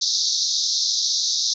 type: band-pass noise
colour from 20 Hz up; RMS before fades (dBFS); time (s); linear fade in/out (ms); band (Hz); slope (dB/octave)
white; -22; 0.01-1.54; 10; 3700 to 6200; 96
effects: none